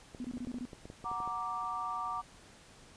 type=clicks; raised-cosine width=2 ms; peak=-33 dBFS; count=12; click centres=0.148 / 0.244 / 0.371 / 0.471 / 0.544 / 0.732 / 0.855 / 0.901 / 1.042 / 1.115 / 1.203 / 1.276 s
type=tone bursts; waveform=sine; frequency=246.9 Hz; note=B3; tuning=in tune; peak=-36 dBFS; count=7; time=0.2-0.653 s; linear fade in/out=0 ms; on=45 ms; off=23 ms
type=chord; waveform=sine; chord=Gb augmented; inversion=none; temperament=equal; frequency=740 / 932.3 / 1174.7 Hz; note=Gb5 / Bb5 / D6; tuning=0 / 0 / 0 cents; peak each=-42 / -40 / -36 dBFS; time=1.04-2.22 s; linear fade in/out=20 ms
effects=pink hiss -57 dBFS RMS until 2.96 s + resampled to 22050 Hz